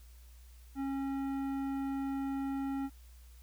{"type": "tone with tanh clipping", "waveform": "triangle", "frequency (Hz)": 272.8, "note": "C#4", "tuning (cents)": -28, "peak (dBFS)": -35, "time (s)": [0.75, 2.9], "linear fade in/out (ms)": 50, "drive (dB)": 17, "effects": ["added 60 Hz sine -52 dBFS peak until 3.42 s", "white hiss -65 dBFS RMS until 3.42 s"]}